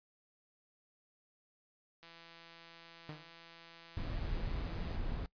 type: click train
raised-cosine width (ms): 0.2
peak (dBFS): -38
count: 490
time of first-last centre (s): 2.03-4.958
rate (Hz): 167
type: tone with exponential decay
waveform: sawtooth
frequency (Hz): 152.5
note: D#3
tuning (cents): -34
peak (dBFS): -37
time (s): 3.09-3.34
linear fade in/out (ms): 0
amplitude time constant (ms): 53
type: noise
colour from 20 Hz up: brown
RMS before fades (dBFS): -38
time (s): 3.97-5.26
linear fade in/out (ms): 0
effects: noise-tail reverb RT60 0.1 s tail -21 dB re dry + resampled to 11025 Hz